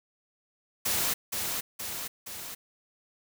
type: noise with echo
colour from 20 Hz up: white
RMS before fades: -28 dBFS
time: 0.85-1.14 s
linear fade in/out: 10 ms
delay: 470 ms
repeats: 3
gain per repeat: -4 dB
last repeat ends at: 2.55 s
effects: none